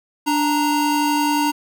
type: tone pair together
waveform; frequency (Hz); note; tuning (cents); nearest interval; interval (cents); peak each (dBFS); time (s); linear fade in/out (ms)
square; 293.7 / 932.4; D4 / A#5; 0 / 0; octave + minor sixth; 2000; -20; 0.26-1.52; 20
effects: none